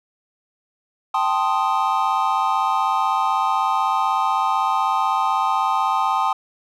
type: chord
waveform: triangle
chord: A half-diminished seventh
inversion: third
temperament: equal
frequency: 784 / 880 / 1046.5 / 1244.5 Hz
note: G5 / A5 / C6 / Eb6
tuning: 0 / 0 / 0 / 0 cents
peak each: -21 dBFS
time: 1.14-6.33 s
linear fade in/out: 5 ms
effects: none